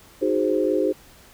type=chord; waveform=sine; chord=Ab dominant seventh; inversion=second; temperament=equal; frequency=311.1 / 370 / 415.3 / 523.3 Hz; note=Eb4 / Gb4 / Ab4 / C5; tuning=0 / 0 / 0 / 0 cents; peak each=-24 dBFS; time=0.21-0.93 s; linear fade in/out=20 ms; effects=pink hiss -50 dBFS RMS until 1.33 s